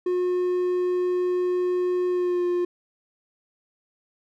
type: tone with pitch glide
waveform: triangle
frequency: 360.6 to 353.8 Hz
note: F#4 to F4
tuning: -45 to +23 cents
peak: -19 dBFS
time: 0.06-2.65 s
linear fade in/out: 5 ms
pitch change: -32 cents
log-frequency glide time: 2.08-2.45 s
effects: none